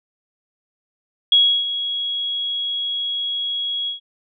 sine tone with ADSR envelope, 3322 Hz, G#7, in tune, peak -9 dBFS, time 1.32-4 s, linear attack 3 ms, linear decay 320 ms, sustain -12 dB, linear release 120 ms, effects none

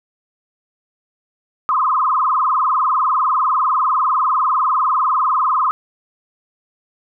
sine tone with vibrato, 1138 Hz, C#6, 45 cents sharp, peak -13 dBFS, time 1.69-5.71 s, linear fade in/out 0 ms, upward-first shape sine, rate 20 Hz, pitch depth 210 cents each way, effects none

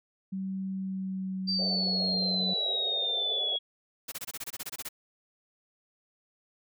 sine tone with pitch glide, 191.2 to 185.76 Hz, G3 to F#3, -43 to +7 cents, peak -31 dBFS, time 0.32-2.54 s, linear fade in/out 10 ms, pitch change -50 cents, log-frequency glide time 0.7-2.19 s
sine exponential sweep, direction down, 4699 to 3322 Hz, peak -27 dBFS, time 1.47-3.59 s, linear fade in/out 20 ms
white band-pass noise, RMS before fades -41 dBFS, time 1.59-3.56 s, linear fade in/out 0 ms, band 390 to 750 Hz, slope 96 dB/octave
white noise bursts, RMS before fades -37 dBFS, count 13, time 4.08-4.889 s, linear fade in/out 10 ms, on 41 ms, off 23 ms
effects none

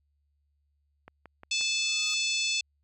click train, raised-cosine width 0.5 ms, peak -31 dBFS, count 4, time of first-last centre 1.08-1.611 s, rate 5.65 Hz
harmonic tone, 871 Hz, A5, 18 cents flat, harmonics 3 / 4 / 5 / 6 / 7 / 8 / 9, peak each -30 / -32 / -34 / -36 / -37 / -38 / -39 dBFS, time 1.51-2.61 s, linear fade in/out 5 ms
sawtooth tone with exponential growth, 1250 Hz, D#6, 8 cents sharp, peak -39 dBFS, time 1.54-2.14 s, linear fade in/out 1 ms, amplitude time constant 130 ms
effects added 72 Hz sine -70 dBFS peak until 2.83 s

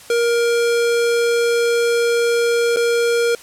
square tone with dropouts, 470.4 Hz, A#4, 16 cents sharp, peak -15 dBFS, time 0.1-3.35 s, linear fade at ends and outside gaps 2 ms, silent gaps 2.762-2.769 s, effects white hiss -41 dBFS RMS until 3.42 s + low-pass 11000 Hz 12 dB/octave

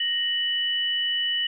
sine tone pair together, 1864.7 / 2966 Hz, A#6 / F#7, 0 / +4 cents, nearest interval minor sixth, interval 804 cents, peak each -30 / -23 dBFS, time 0-1.47 s, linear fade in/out 5 ms, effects none

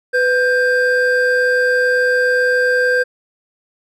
triangle tone pair together, 499.1 / 1584.5 Hz, B4 / G6, +18 / +18 cents, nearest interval octave + minor sixth, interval 2000 cents, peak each -13 dBFS, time 0.13-3.04 s, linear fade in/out 20 ms, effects none

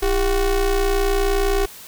square ring-modulated tone, 184.1 Hz, F#3, 8 cents flat, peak -14 dBFS, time 0.02-1.66 s, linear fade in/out 10 ms, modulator 214 Hz, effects white hiss -40 dBFS RMS until 1.87 s

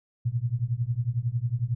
sine tone with tremolo, 119.5 Hz, A#2, 43 cents sharp, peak -20 dBFS, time 0.25-1.75 s, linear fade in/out 10 ms, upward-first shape triangle, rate 11 Hz, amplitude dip 100%, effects none

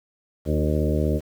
harmonic tone with a mistuned harmonic, 76.2 Hz, D#2, 36 cents flat, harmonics 1 / 2 / 3 / 4 / 5 / 6 / 7 / 8, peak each -23 / -26 / -28 / -29 / -30 / -31 / -31 / -32 dBFS, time 0.45-1.21 s, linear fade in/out 50 ms, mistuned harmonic 5, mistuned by -16 cents, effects 8-bit

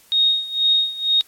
sine tone with tremolo, 3729 Hz, A#7, in tune, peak -12 dBFS, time 0.12-1.21 s, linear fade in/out 0 ms, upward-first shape sine, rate 2.1 Hz, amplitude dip 85%, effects white hiss -52 dBFS RMS until 1.27 s + MP3 64 kbps

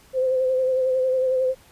sine tone with vibrato, 517 Hz, C5, 21 cents flat, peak -18 dBFS, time 0.13-1.55 s, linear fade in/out 50 ms, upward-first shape sine, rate 11 Hz, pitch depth 29 cents each way, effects pink hiss -53 dBFS RMS until 1.71 s + resampled to 32000 Hz

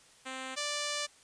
5% pulse tone pair in turn, 261.6 / 587.3 Hz, C4 / D5, 0 / 0 cents, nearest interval octave + major second, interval 1400 cents, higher second, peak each -27 / -21 dBFS, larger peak second, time 0.25-0.56 / 0.56-1.07 s, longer second, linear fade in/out 20 ms, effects white hiss -60 dBFS RMS until 1.23 s + resampled to 22050 Hz

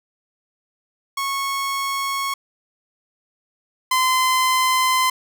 sawtooth tone pair in turn, 1100 / 1030 Hz, C#6 / C6, -14 / -28 cents, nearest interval minor second, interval 114 cents, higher first, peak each -18 / -12 dBFS, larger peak second, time 1.17-2.34 / 3.91-5.1 s, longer second, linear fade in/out 5 ms, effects none

